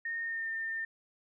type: tone with pitch glide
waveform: sine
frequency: 1839 to 1806.4 Hz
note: A#6 to A6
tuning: -24 to +45 cents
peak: -33 dBFS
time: 0.05-0.85 s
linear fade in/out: 5 ms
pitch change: -31 cents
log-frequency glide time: 0.23-0.49 s
effects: none